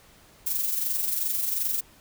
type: noise with amplitude modulation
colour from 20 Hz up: violet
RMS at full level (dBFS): -25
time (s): 0.46-1.81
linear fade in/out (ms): 10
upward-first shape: sine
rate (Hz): 22.7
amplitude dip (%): 50
effects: pink hiss -55 dBFS RMS until 2 s